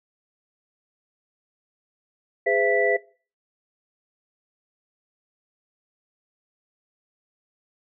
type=tone cluster; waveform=sine; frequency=410.7 / 509 / 670 / 1971 Hz; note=G#4 / C5 / E5 / B6; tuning=-19 / -48 / +28 / -4 cents; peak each=-24 dBFS; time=2.46-2.97 s; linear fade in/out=10 ms; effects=noise-tail reverb RT60 0.4 s tail -21 dB re dry